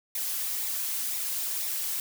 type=noise with flanger; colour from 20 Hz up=blue; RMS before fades=-31 dBFS; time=0.15-2 s; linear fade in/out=2 ms; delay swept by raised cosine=0.64 to 4.24 ms; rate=2 Hz; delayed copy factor=-0.6; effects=none